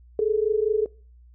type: tone pair together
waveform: sine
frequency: 418.5 / 443.4 Hz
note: G#4 / A4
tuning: +13 / +13 cents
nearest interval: minor second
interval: 100 cents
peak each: -22 dBFS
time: 0.19-0.86 s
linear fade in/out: 2 ms
effects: noise-tail reverb RT60 0.4 s tail -23 dB re dry + added 60 Hz sine -48 dBFS peak until 1.34 s